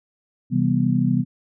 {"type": "chord", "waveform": "sine", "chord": "C major seventh", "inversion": "none", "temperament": "just", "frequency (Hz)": [130.81, 163.52, 196.22, 245.3], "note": ["C3", "E3", "G3", "B3"], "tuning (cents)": [0, -14, 2, -12], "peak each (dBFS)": [-22, -23, -23, -21], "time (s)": [0.5, 1.25], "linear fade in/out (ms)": 50, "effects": []}